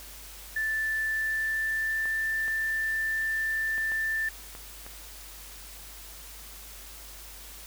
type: tone with pitch glide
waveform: sine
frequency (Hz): 1760 to 1775.3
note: A6 to A6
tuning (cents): 0 to +15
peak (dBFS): -26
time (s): 0.56-4.29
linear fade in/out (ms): 5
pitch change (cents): +15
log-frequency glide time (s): 0.99-2.17
type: clicks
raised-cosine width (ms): 0.5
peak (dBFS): -28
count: 6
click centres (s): 2.056 / 2.481 / 3.781 / 3.919 / 4.551 / 4.865
effects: added 50 Hz sine -48 dBFS peak until 7.66 s + white hiss -46 dBFS RMS until 7.66 s